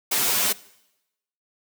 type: noise with comb filter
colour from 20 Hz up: white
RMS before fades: -22 dBFS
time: 0.11-0.53 s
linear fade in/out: 10 ms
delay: 10 ms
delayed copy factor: +0.8
effects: noise-tail reverb RT60 0.9 s tail -21 dB re dry + high-pass 150 Hz 12 dB/octave